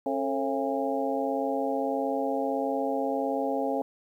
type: harmonic tone with a mistuned harmonic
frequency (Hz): 135.9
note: C#3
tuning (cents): -34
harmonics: 2 / 3 / 4 / 5 / 6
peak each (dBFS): -31 / -33 / -31 / -33 / -33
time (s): 0.06-3.82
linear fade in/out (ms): 2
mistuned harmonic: 3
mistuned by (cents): +140
effects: 10-bit